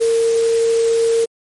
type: tone in noise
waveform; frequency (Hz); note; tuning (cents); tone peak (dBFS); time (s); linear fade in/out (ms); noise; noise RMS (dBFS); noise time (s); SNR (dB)
sine; 458.1; A#4; -30; -12; 0-1.26; 20; white; -29; 0-1.26; +14
effects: MP3 48 kbps